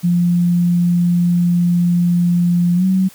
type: tone with pitch glide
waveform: sine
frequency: 174.61 to 188.23 Hz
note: F3 to F#3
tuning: 0 to +30 cents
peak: -11 dBFS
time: 0.03-3.09 s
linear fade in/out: 20 ms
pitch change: +130 cents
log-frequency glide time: 2.75-2.85 s
effects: white hiss -43 dBFS RMS until 3.14 s